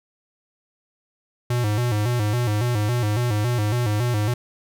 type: tone with vibrato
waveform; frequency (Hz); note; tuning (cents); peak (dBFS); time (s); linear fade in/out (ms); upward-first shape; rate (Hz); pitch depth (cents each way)
square; 113.1; A2; +48; -20; 1.5-4.34; 5; square; 3.6; 130
effects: none